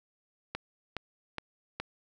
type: click train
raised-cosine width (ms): 0.3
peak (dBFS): -18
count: 4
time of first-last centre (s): 0.55-1.8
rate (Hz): 2.4
effects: none